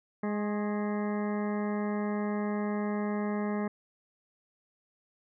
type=harmonic tone with a mistuned harmonic; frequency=207.7 Hz; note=G#3; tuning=in tune; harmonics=1 / 2 / 3 / 4 / 5 / 6 / 8 / 9 / 10; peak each=-30 / -36 / -40 / -42 / -44 / -46 / -48 / -49 / -50 dBFS; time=0.23-3.68 s; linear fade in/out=5 ms; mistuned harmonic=5; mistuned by=+42 cents; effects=none